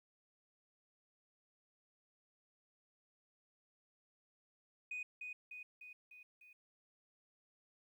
sine tone with echo, 2489 Hz, D#7, in tune, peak -39 dBFS, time 4.91-5.03 s, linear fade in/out 5 ms, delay 300 ms, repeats 5, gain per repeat -4 dB, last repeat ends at 6.53 s, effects tanh soft clip ceiling -38 dBFS + 13-bit

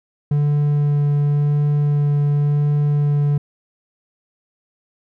triangle tone with vibrato, 145.8 Hz, D3, 12 cents flat, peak -12 dBFS, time 0.31-3.38 s, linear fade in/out 5 ms, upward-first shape sine, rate 0.92 Hz, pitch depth 9 cents each way, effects none

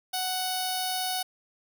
10% pulse tone with notch filter, 742 Hz, F#5, 5 cents sharp, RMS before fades -30 dBFS, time 0.13-1.23 s, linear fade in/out 10 ms, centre 1900 Hz, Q 0.56, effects none

